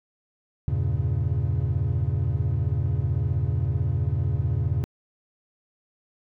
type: chord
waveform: triangle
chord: E diminished seventh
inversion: none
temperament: equal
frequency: 82.41 / 98 / 116.54 / 138.59 Hz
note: E2 / G2 / Bb2 / Db3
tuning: 0 / 0 / 0 / 0 cents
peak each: -25 dBFS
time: 0.68-4.84 s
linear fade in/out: 0 ms
effects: tanh soft clip ceiling -12 dBFS